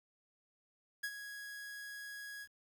45% pulse tone with ADSR envelope, 1661.2 Hz, G#6, in tune, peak -35 dBFS, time 1.03-2.48 s, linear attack 11 ms, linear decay 57 ms, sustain -10 dB, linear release 58 ms, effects 11-bit

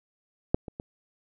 clicks, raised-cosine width 2 ms, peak -7 / -24 / -22 dBFS, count 3, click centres 0.545 / 0.682 / 0.799 s, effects none

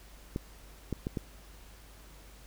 clicks, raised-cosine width 3 ms, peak -19 dBFS, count 4, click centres 0.361 / 0.927 / 1.069 / 1.172 s, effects added 50 Hz sine -52 dBFS peak until 2.46 s + pink hiss -56 dBFS RMS until 2.46 s

